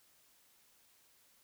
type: silence
effects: white hiss -68 dBFS RMS until 1.43 s